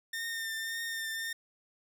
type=tone with vibrato; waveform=sawtooth; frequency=1814 Hz; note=A#6; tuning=48 cents flat; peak=-31 dBFS; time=0.13-1.33 s; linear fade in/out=5 ms; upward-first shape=triangle; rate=1.8 Hz; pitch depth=27 cents each way; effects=none